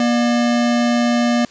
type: tone pair together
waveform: square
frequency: 239 / 598 Hz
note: A#3 / D5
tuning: +43 / +31 cents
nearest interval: octave + major third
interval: 1588 cents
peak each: -15 / -23 dBFS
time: 0-1.45 s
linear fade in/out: 2 ms
effects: white hiss -45 dBFS RMS until 1.5 s + resampled to 16000 Hz

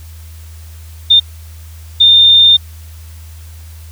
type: tone bursts at uneven times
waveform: sine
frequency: 3619 Hz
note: A7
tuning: 48 cents sharp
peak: -3 dBFS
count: 2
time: 1.1-1.2 / 2-2.57 s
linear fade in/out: 10 ms
effects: added 80 Hz sine -30 dBFS peak until 3.91 s + white hiss -43 dBFS RMS until 3.91 s

